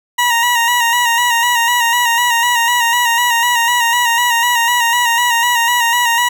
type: tone with vibrato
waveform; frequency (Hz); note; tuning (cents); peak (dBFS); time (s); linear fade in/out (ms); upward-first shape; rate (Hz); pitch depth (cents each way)
20% pulse; 951; A#5; +34; -6; 0.18-6.29; 10; square; 4; 38
effects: none